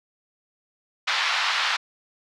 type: band-pass noise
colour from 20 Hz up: pink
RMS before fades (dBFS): -24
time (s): 1.07-1.77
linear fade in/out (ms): 10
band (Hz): 1000 to 4600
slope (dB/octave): 24
effects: none